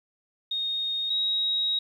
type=tone pair in turn; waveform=sine; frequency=3712 / 3801 Hz; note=A#7 / A#7; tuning=-8 / +33 cents; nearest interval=unison; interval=41 cents; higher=second; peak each=-26 / -23 dBFS; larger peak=second; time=0.51-1.1 / 1.1-1.79 s; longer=second; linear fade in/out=5 ms; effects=10-bit